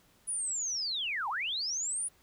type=linear two-way sweep; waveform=sine; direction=down then up; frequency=9956 to 775 to 9956 Hz; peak=-31 dBFS; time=0.27-2.09 s; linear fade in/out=20 ms; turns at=1.29 s; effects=pink hiss -65 dBFS RMS until 2.22 s